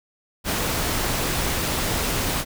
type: noise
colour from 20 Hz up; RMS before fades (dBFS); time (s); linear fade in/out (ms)
pink; -24; 0.44-2.45; 50
effects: none